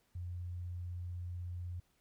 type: tone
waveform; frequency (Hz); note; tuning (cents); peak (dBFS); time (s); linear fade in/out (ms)
sine; 88.4; F2; +22; -39; 0.15-1.8; 5
effects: pink hiss -75 dBFS RMS until 2 s